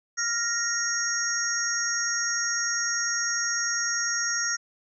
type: tone cluster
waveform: sine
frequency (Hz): 1396 / 1863 / 5560 / 5790 / 6520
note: F6 / A#6 / F8 / F#8 / G#8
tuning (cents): -1 / -2 / -9 / -38 / -33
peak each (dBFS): -31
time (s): 0.17-4.57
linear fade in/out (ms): 20
effects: none